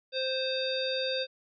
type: harmonic tone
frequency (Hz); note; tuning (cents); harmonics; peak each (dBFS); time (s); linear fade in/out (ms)
523.3; C5; 0; 1 / 3 / 5 / 7 / 9; -31 / -40 / -39 / -34 / -37; 0.12-1.27; 50
effects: none